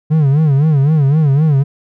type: tone with vibrato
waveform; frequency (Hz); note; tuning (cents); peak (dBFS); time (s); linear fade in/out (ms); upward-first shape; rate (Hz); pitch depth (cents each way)
triangle; 146.83; D3; 0; -6; 0.1-1.64; 20; sine; 3.9; 150
effects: none